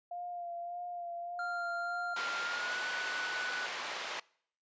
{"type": "tone with vibrato", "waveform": "sine", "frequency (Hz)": 698.5, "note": "F5", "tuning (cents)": 0, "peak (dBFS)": -38, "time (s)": [0.11, 2.14], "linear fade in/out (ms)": 5, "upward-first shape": "sine", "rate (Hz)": 1.7, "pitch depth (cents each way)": 25}
{"type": "tone with pitch glide", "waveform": "triangle", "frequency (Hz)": [1392, 1483.3], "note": ["F6", "F#6"], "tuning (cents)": [-6, 4], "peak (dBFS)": -34, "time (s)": [1.39, 3.66], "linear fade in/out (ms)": 2, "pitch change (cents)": 110, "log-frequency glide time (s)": [2.4, 2.81]}
{"type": "band-pass noise", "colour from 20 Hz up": "pink", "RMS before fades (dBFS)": -40, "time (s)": [2.16, 4.2], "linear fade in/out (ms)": 5, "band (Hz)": [800, 4200], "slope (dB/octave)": 12}
{"effects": ["noise-tail reverb RT60 0.6 s tail -24 dB re dry", "resampled to 16000 Hz"]}